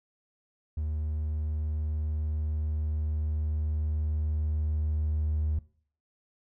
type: tone with level ramp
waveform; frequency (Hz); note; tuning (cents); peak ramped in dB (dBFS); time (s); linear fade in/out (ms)
triangle; 76.7; D#2; -24; -26 to -22; 0.77-5.59; 5
effects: noise-tail reverb RT60 0.5 s tail -22 dB re dry + tanh soft clip ceiling -20 dBFS